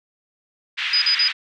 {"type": "band-pass noise", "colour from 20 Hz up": "pink", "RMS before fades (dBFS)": -25, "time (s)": [0.77, 1.33], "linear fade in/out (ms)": 20, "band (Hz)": [1800, 3400], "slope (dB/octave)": 24}
{"type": "tone bursts", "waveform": "sine", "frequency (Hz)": 4961, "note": "D#8", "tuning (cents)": -6, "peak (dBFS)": -15, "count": 3, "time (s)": [0.93, 1.28], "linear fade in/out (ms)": 5, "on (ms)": 90, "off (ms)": 40}
{"effects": []}